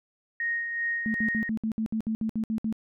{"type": "tone with tremolo", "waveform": "sine", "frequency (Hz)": 1864.7, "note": "A#6", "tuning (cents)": 0, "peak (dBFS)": -25, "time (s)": [0.4, 1.49], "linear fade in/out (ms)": 2, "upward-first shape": "sine", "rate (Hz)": 2.6, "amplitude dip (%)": 45}
{"type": "tone bursts", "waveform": "sine", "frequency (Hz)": 220.8, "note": "A3", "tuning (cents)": 6, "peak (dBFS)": -25, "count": 12, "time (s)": [1.06, 2.726], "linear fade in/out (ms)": 0, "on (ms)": 82, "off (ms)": 62}
{"effects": []}